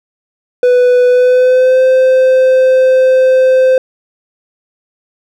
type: tone with pitch glide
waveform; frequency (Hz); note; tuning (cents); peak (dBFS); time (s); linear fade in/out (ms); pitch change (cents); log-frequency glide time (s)
triangle; 495.6 to 518.1; B4 to C5; +6 to -17; -3; 0.63-3.78; 2; +77; 1.08-1.83
effects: none